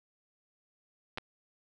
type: clicks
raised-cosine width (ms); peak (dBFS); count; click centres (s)
0.3; -21; 2; 1.175 / 1.183
effects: none